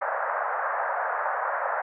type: band-pass noise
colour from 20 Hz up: pink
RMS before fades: -28 dBFS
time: 0.01-1.82 s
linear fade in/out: 10 ms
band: 570 to 1700 Hz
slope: 48 dB/octave
effects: none